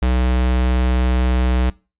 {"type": "tone", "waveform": "square", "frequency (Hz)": 62.6, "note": "B1", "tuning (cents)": 24, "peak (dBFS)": -15, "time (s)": [0.02, 1.7], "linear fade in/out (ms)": 5, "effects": ["noise-tail reverb RT60 0.3 s tail -22 dB re dry", "resampled to 8000 Hz"]}